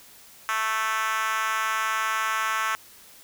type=tone with high-pass filter; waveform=5% pulse; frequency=220 Hz; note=A3; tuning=in tune; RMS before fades=-26 dBFS; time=0.49-2.75 s; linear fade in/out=0 ms; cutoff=1200 Hz; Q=3.2; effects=white hiss -50 dBFS RMS until 3.23 s